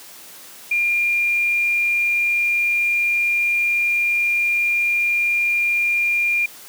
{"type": "tone", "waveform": "sine", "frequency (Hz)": 2400, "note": "D7", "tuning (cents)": 37, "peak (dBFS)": -16, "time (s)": [0.71, 6.46], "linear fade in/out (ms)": 5, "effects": ["white hiss -41 dBFS RMS until 6.68 s", "high-pass 150 Hz 12 dB/octave"]}